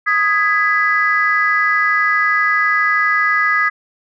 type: chord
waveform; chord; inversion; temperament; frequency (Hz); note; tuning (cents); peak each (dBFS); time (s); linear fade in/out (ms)
sine; G# minor; second; just; 1245.9 / 1661.2 / 1993.5; D#6 / G#6 / B6; +2 / 0 / +16; -16; 0.06-3.7; 20
effects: tanh soft clip ceiling -4 dBFS